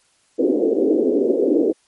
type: band-pass noise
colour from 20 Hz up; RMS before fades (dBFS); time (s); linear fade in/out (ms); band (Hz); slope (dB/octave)
white; -17; 0.38-1.73; 20; 260 to 490; 48
effects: white hiss -60 dBFS RMS until 1.87 s + MP3 48 kbps